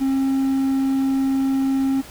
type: tone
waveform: triangle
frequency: 268.7 Hz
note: C4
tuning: 46 cents sharp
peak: -15 dBFS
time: 0-2.02 s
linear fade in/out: 20 ms
effects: pink hiss -41 dBFS RMS until 2.1 s